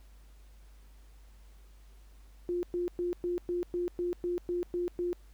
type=tone bursts; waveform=sine; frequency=352 Hz; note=F4; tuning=14 cents sharp; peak=-29 dBFS; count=11; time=2.49-5.13 s; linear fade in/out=0 ms; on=140 ms; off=110 ms; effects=added 50 Hz sine -52 dBFS peak until 5.33 s + pink hiss -66 dBFS RMS until 5.33 s